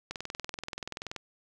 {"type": "click train", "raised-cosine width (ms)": 0.2, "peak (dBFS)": -19, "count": 23, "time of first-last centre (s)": [0.11, 1.163], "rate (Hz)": 20.9, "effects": []}